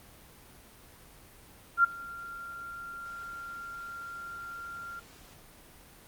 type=tone with ADSR envelope; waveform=sine; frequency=1385 Hz; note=F6; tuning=15 cents flat; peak=-16 dBFS; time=1.77-5 s; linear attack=70 ms; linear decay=11 ms; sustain=-23 dB; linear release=11 ms; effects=pink hiss -54 dBFS RMS until 6.07 s + Opus 32 kbps